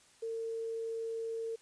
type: tone with quantisation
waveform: sine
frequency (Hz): 453.5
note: A#4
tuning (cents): -48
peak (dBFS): -35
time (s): 0.22-1.56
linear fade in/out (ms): 10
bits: 10
effects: white hiss -63 dBFS RMS until 1.61 s + resampled to 22050 Hz